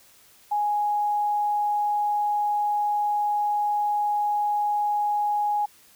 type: tone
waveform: sine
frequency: 830.6 Hz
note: G#5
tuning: in tune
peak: -21 dBFS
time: 0.51-5.66 s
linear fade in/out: 10 ms
effects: white hiss -55 dBFS RMS until 5.95 s